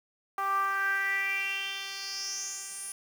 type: tone with band-pass filter sweep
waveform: 10% pulse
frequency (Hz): 392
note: G4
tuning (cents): 0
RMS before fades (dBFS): -32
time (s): 0.38-2.92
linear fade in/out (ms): 2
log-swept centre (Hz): 990 to 9900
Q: 5.4
effects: 8-bit